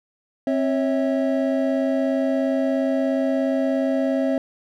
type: tone cluster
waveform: triangle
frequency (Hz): 265.4 / 552 / 649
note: C4 / C#5 / E5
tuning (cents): +25 / -7 / -27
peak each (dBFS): -19 / -23 / -23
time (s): 0.47-4.38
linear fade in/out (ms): 2
effects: none